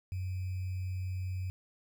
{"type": "tone with sample-and-hold", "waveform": "sine", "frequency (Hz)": 92.5, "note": "F#2", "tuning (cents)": 0, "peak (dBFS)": -33, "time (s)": [0.12, 1.5], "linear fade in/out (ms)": 0, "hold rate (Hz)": 2450, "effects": []}